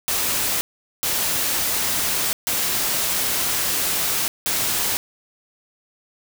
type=noise bursts at uneven times; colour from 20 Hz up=white; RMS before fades=-22 dBFS; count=4; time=0.08-0.61 / 1.03-2.33 / 2.47-4.28 / 4.46-4.97 s; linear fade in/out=0 ms; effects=none